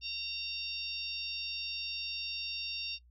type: harmonic tone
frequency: 920 Hz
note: A#5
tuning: 23 cents flat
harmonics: 3 / 4 / 5 / 6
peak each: -39 / -42 / -43 / -42 dBFS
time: 0.01-2.99 s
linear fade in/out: 50 ms
effects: noise-tail reverb RT60 0.1 s tail -20 dB re dry + added 60 Hz sine -58 dBFS peak until 3.1 s